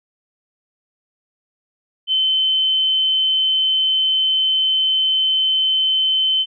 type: tone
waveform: sine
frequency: 3068 Hz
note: G7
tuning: 38 cents flat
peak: -14 dBFS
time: 2.07-6.46 s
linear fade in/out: 50 ms
effects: none